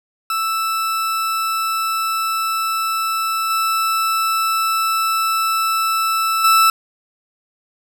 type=tone with level steps; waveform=40% pulse; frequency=1320 Hz; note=E6; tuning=2 cents sharp; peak=-17 / -15 / -9 dBFS; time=0.3-6.7 s; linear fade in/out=2 ms; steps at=3.5 / 6.44 s; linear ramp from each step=5 ms; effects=none